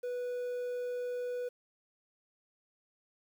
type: tone with quantisation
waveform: triangle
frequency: 492.2 Hz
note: B4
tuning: 6 cents flat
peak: -32 dBFS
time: 0.03-1.49 s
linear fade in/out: 10 ms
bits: 10
effects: none